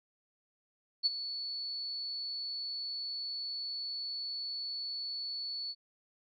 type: tone with ADSR envelope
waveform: sine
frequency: 4435 Hz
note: C#8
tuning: in tune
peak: -23 dBFS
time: 1.03-5.75 s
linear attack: 30 ms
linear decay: 24 ms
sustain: -13 dB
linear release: 47 ms
effects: none